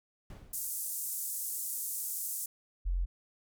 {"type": "noise with exponential decay", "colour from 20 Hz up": "brown", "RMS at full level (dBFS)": -43, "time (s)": [0.3, 0.9], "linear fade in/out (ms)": 2, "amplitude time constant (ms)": 130}
{"type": "band-pass noise", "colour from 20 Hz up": "white", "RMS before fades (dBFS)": -37, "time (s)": [0.53, 2.46], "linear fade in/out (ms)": 5, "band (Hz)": [7400, 15000], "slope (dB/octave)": 24}
{"type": "tone", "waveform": "sine", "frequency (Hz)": 43.99, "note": "F1", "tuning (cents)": 13, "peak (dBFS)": -28, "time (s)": [2.85, 3.06], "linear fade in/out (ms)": 20}
{"effects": []}